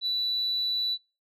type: tone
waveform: sine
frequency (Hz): 3959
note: B7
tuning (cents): +3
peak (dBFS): -24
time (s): 0.01-0.98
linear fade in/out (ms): 50
effects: noise-tail reverb RT60 0.3 s tail -24 dB re dry + tanh soft clip ceiling -21 dBFS